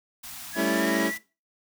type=band-stop noise; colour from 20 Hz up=white; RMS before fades=-40 dBFS; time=0.23-1.18 s; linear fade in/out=10 ms; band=300 to 640 Hz; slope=96 dB/octave
type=exponential sweep; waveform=triangle; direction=up; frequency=1661.2 to 1989 Hz; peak=-29 dBFS; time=0.52-1.19 s; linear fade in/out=50 ms
type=chord; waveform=25% pulse; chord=A dominant seventh; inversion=third; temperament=equal; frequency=196 / 220 / 277.2 / 329.6 Hz; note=G3 / A3 / C#4 / E4; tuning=0 / 0 / 0 / 0 cents; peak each=-27 / -26 / -25 / -23 dBFS; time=0.55-1.12 s; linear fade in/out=50 ms
effects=noise-tail reverb RT60 0.3 s tail -18 dB re dry